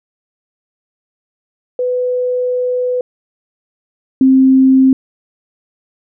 sine tone pair in turn, 498.7 / 263.7 Hz, B4 / C4, +17 / +14 cents, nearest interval major seventh, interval 1103 cents, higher first, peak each -13 / -5 dBFS, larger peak second, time 1.79-3.01 / 4.21-4.93 s, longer first, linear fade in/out 2 ms, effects none

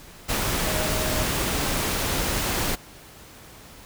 sine tone in noise, 624 Hz, D#5, 5 cents sharp, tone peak -31 dBFS, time 0.64-1.26 s, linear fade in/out 20 ms, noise pink, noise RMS -25 dBFS, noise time 0.28-2.76 s, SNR -9 dB, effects pink hiss -46 dBFS RMS until 3.85 s

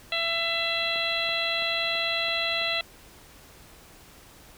harmonic tone, 669 Hz, E5, 25 cents sharp, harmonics 1 / 2 / 3 / 4 / 5 / 6, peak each -33 / -36 / -32 / -30 / -31 / -31 dBFS, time 0.12-2.81 s, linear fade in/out 2 ms
click train, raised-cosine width 1 ms, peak -30 dBFS, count 6, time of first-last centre 0.96-2.616 s, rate 3.02 Hz
effects pink hiss -51 dBFS RMS until 4.57 s

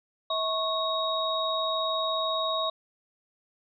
sine tone cluster, 645 / 1099 / 3777 Hz, E5 / C#6 / A#7, -38 / -15 / +22 cents, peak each -30 dBFS, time 0.3-2.7 s, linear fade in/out 5 ms, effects none

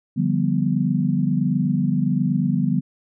sine chord, G dominant seventh, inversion second, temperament equal with one note detuned, 146.83 / 174.61 / 196 / 245.5 Hz, D3 / F3 / G3 / B3, 0 / 0 / 0 / -10 cents, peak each -23 dBFS, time 0.16-2.81 s, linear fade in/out 20 ms, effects none

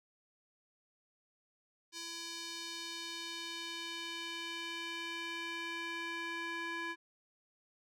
square tone with band-pass filter sweep, 335.4 Hz, E4, 30 cents sharp, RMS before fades -42 dBFS, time 1.92-6.96 s, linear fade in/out 50 ms, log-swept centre 5100 to 1800 Hz, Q 1.6, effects none

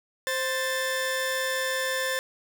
sawtooth tone pair together, 523.3 / 1766.3 Hz, C5 / A6, 0 / +6 cents, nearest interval octave + major sixth, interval 2106 cents, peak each -25 dBFS, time 0.27-2.19 s, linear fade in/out 0 ms, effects none

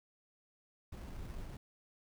brown noise with sample-and-hold, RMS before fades -45 dBFS, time 0.92-1.57 s, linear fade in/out 5 ms, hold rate 3675 Hz, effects none

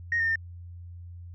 sine tone with pitch steps, 1866 / 1821 / 1809 Hz, A#6 / A#6 / A6, +1 / -41 / +48 cents, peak -22 dBFS, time 0.12-0.357 s, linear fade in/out 2 ms, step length 79 ms, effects tanh soft clip ceiling -18 dBFS + added 87 Hz sine -40 dBFS peak until 1.34 s

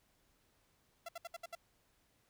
sawtooth tone bursts, 677 Hz, E5, 46 cents sharp, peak -39 dBFS, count 6, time 1.06-1.552 s, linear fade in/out 5 ms, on 27 ms, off 66 ms, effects pink hiss -74 dBFS RMS until 2.29 s

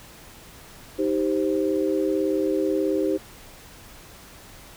sine chord, C minor, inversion first, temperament just, 314 / 392.4 / 523.3 Hz, Eb4 / G4 / C5, +16 / +2 / 0 cents, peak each -24 / -24 / -27 dBFS, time 0.98-3.18 s, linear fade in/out 20 ms, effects pink hiss -46 dBFS RMS until 4.76 s

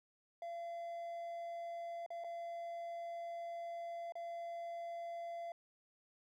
triangle tone with dropouts, 682 Hz, F5, 41 cents flat, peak -40 dBFS, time 0.42-5.52 s, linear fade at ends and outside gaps 2 ms, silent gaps 2.063-2.104 / 2.239-2.244 / 4.122-4.154 s, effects none

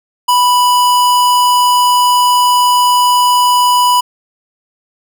square tone, 987 Hz, B5, 1 cent flat, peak -8 dBFS, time 0.28-4.01 s, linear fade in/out 10 ms, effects none

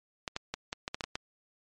clicks, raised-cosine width 0.2 ms, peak -16 dBFS, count 9, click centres 0.278 / 0.364 / 0.54 / 0.729 / 0.879 / 0.945 / 1.008 / 1.04 / 1.155 s, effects MP3 48 kbps

